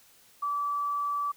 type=tone; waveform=sine; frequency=1155 Hz; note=D6; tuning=29 cents flat; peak=-27 dBFS; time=0.42-1.32 s; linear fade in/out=10 ms; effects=white hiss -59 dBFS RMS until 1.36 s